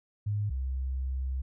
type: tone pair in turn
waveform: sine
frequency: 103.83 / 65.41 Hz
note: G#2 / C2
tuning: 0 / 0 cents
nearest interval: minor sixth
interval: 800 cents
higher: first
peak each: -27 / -29 dBFS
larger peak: first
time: 0.26-0.5 / 0.5-1.42 s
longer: second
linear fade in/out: 10 ms
effects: none